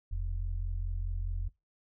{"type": "tone pair together", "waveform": "sine", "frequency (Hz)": [40.07, 84.9], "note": ["E1", "F2"], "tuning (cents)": [-48, -48], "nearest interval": "octave + minor second", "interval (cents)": 1300, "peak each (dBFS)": [-32, -37], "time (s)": [0.11, 1.49], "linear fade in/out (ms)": 10, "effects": ["noise-tail reverb RT60 0.2 s tail -21 dB re dry"]}